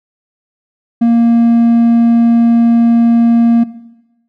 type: tone with hard clipping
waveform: sine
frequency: 233.1 Hz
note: A#3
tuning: in tune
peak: -7 dBFS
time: 1.01-3.64 s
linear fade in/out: 10 ms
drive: 3 dB
effects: noise-tail reverb RT60 1.0 s tail -17 dB re dry